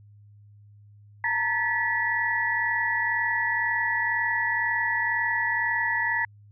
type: tone cluster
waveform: sine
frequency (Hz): 895 / 937 / 1738 / 1945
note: A5 / A#5 / A6 / B6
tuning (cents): +29 / +9 / -22 / -27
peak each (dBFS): -34 / -31 / -27 / -26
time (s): 1.24-6.25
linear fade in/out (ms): 2
effects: added 103 Hz sine -49 dBFS peak until 6.51 s